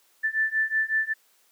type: beating tone pair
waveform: sine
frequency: 1760 / 1765.4 Hz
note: A6 / A6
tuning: 0 / +5 cents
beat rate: 5.4 Hz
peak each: -26 / -25 dBFS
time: 0.23-1.14 s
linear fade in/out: 20 ms
effects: white hiss -63 dBFS RMS until 1.51 s + high-pass 300 Hz 12 dB/octave